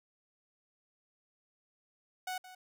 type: tone with echo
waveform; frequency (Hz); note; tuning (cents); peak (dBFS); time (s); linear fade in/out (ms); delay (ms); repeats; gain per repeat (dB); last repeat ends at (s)
sawtooth; 740; F#5; 0; -32; 2.27-2.38; 5; 170; 1; -14; 2.55
effects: none